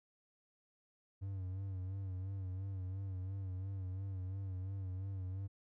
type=tone with vibrato; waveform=triangle; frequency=95 Hz; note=F#2; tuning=46 cents sharp; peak=-37 dBFS; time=1.21-5.48 s; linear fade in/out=20 ms; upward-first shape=sine; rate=2.9 Hz; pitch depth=59 cents each way; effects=none